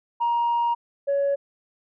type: tone pair in turn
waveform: sine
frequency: 943 / 560.7 Hz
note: A#5 / C#5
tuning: +20 / +20 cents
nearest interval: major sixth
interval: 900 cents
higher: first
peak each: -18 dBFS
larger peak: neither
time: 0.2-0.75 / 1.07-1.36 s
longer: first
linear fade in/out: 20 ms
effects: tanh soft clip ceiling -17 dBFS